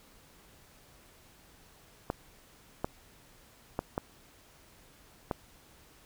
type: clicks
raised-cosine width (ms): 1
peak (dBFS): -16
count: 5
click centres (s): 2.101 / 2.845 / 3.791 / 3.979 / 5.312
effects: pink hiss -59 dBFS RMS until 6.05 s